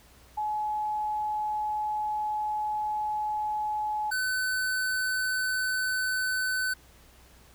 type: tone pair in turn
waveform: sine / square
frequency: 849 / 1512.7 Hz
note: G#5 / F#6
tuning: +38 / +38 cents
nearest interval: minor seventh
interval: 1000 cents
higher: second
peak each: -27 dBFS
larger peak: neither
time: 0.37-4.11 / 4.11-6.74 s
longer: first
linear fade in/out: 10 ms
effects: added 62 Hz sine -57 dBFS peak until 7.54 s + pink hiss -57 dBFS RMS until 7.54 s